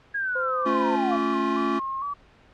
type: linear sweep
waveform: sine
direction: down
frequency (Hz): 1657 to 659.3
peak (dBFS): -24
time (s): 0.14-1.17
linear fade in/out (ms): 10
type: harmonic tone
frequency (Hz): 516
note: C5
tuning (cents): -24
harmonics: 1 / 2 / 3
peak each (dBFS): -28 / -38 / -40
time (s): 0.35-0.96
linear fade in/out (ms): 10
type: chord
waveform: square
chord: A augmented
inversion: none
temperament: equal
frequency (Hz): 220 / 277.2 / 349.2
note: A3 / C#4 / E#4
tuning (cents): 0 / 0 / 0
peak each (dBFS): -30 / -28 / -28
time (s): 0.65-1.8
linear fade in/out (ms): 20
type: tone with vibrato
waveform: sine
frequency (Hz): 1108.7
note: C#6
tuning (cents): 0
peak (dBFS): -27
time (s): 1.11-2.14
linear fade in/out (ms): 10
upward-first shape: square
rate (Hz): 2.2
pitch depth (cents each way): 56
effects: pink hiss -55 dBFS RMS until 2.53 s + low-pass 3000 Hz 12 dB/octave